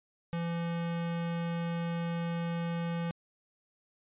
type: tone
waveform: square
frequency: 169.2 Hz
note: E3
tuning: 45 cents sharp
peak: -32 dBFS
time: 0.33-3.11 s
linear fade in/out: 0 ms
effects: resampled to 8000 Hz

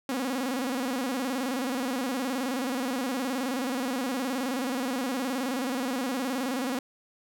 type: tone with vibrato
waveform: sawtooth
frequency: 257.8 Hz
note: C4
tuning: 26 cents flat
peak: -24 dBFS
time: 0.09-6.79 s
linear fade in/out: 2 ms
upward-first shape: square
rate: 19 Hz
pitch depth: 100 cents each way
effects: none

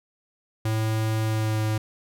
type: tone with pitch glide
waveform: square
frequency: 110 to 108.61 Hz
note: A2 to A2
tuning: 0 to -22 cents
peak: -23 dBFS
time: 0.65-1.78 s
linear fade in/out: 5 ms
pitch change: -22 cents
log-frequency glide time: 1.23-1.61 s
effects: none

